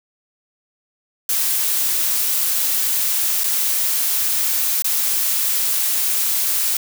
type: noise with dropouts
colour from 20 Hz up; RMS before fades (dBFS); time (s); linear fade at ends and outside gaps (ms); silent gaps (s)
blue; -19; 1.29-6.77; 2; 3.436-3.441 / 4.822-4.844
effects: none